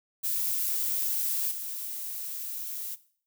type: noise with level steps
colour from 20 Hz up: violet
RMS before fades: -29 / -36 dBFS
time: 0.23-2.96 s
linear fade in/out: 20 ms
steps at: 1.51 s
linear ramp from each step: 5 ms
effects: noise-tail reverb RT60 0.5 s tail -17 dB re dry